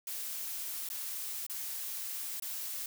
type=noise with dropouts; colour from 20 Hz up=blue; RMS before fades=-39 dBFS; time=0.07-2.86 s; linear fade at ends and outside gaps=2 ms; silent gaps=0.89-0.9 / 1.466-1.497 / 2.399-2.422 s; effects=none